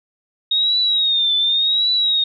sine tone with vibrato, 3729 Hz, A#7, in tune, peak -14 dBFS, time 0.51-2.24 s, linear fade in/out 5 ms, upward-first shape triangle, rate 0.89 Hz, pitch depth 110 cents each way, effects none

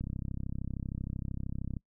click train, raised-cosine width 5 ms, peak -24 dBFS, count 59, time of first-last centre 0.01-1.768 s, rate 33 Hz, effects noise-tail reverb RT60 0.1 s tail -23 dB re dry

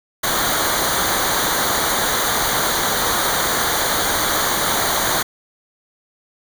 pink noise with comb filter, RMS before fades -19 dBFS, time 0.23-5.23 s, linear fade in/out 10 ms, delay 0.38 ms, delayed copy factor -0.8, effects none

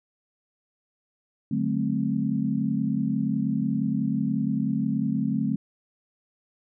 sine chord, D dominant seventh, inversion none, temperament equal with one note detuned, 146.83 / 185 / 215.7 / 261.6 Hz, D3 / F#3 / A3 / C4, 0 / 0 / -34 / 0 cents, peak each -30 / -30 / -26 / -28 dBFS, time 1.51-5.56 s, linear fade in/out 5 ms, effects none

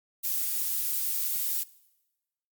violet noise, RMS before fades -29 dBFS, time 0.23-1.64 s, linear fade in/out 20 ms, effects noise-tail reverb RT60 1.0 s tail -21 dB re dry + Opus 48 kbps

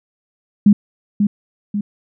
sine tone with echo, 205.3 Hz, G#3, 20 cents flat, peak -5 dBFS, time 0.66-0.73 s, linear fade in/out 5 ms, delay 540 ms, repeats 2, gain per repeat -6 dB, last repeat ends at 1.81 s, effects none

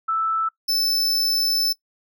sine / 45% pulse tone pair in turn, 1318.5 / 5274 Hz, E6 / E8, 0 / 0 cents, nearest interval 2 octaves, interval 2400 cents, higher second, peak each -19 / -19 dBFS, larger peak neither, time 0.08-0.49 / 0.68-1.73 s, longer second, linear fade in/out 10 ms, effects noise-tail reverb RT60 0.1 s tail -19 dB re dry

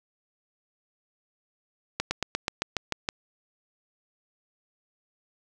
slowing click train, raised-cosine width 0.2 ms, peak -9 dBFS, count 9, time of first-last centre 2-3.089 s, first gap 110 ms, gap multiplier 1.06, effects none

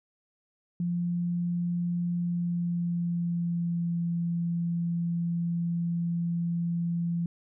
sine tone with pitch glide, 173.9 to 170.42 Hz, F3 to F3, -7 to -42 cents, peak -26 dBFS, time 0.8-7.26 s, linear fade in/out 2 ms, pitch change -35 cents, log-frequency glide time 2.17-3.99 s, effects none

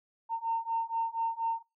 sine beating tone pair, 910 / 914.2 Hz, A#5 / A#5, -42 / -34 cents, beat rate 4.2 Hz, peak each -31 dBFS, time 0.29-1.63 s, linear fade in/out 50 ms, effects noise-tail reverb RT60 0.2 s tail -17 dB re dry + tanh soft clip ceiling -21 dBFS

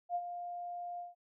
sine tone with ADSR envelope, 703 Hz, F5, 11 cents sharp, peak -30 dBFS, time 0.09-1.15 s, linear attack 61 ms, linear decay 53 ms, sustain -9 dB, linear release 160 ms, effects none

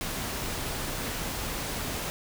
pink noise, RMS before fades -33 dBFS, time 0.01-2.1 s, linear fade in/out 0 ms, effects none

